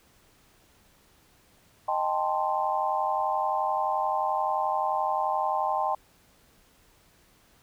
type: chord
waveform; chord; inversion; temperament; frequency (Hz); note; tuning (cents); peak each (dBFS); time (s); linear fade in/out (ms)
sine; A half-diminished seventh; second; equal with one note detuned; 622.3 / 788.5 / 880 / 1046.5; Eb5 / G5 / A5 / C6; 0 / +10 / 0 / 0; -32 / -28 / -30 / -30; 1.88-5.95; 5
effects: pink hiss -61 dBFS RMS until 7.62 s